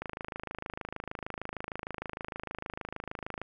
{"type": "click train", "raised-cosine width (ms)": 0.5, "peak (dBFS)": -21, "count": 91, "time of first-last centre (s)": [0.02, 3.416], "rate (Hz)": 26.5, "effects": []}